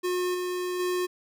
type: tone with level steps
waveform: square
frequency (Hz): 360.8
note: F#4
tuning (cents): -44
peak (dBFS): -26 / -29 / -26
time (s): 0.03-1.07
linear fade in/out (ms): 20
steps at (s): 0.34 / 0.79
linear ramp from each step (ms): 10
effects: none